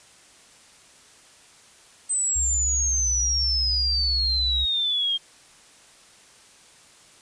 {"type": "exponential sweep", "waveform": "sine", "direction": "down", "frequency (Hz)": [8210, 3193], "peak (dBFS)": -21, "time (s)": [2.09, 5.18], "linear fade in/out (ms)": 20}
{"type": "tone with vibrato", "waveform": "sine", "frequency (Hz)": 64.2, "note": "C2", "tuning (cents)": -32, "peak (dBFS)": -26, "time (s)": [2.35, 4.66], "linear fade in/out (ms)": 20, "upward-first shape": "triangle", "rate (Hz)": 16, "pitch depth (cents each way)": 130}
{"effects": ["white hiss -52 dBFS RMS until 7.21 s", "resampled to 22050 Hz"]}